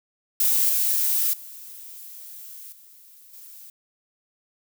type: noise with level steps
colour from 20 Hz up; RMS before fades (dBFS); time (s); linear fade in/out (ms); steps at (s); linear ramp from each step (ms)
violet; -20 / -22 / -41 / -50 / -44; 0.4-3.7; 2; 0.69 / 1.33 / 2.72 / 3.33; 5
effects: none